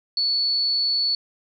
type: tone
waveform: sine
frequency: 4435 Hz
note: C#8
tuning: in tune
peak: -19 dBFS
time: 0.17-1.15 s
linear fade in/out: 2 ms
effects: none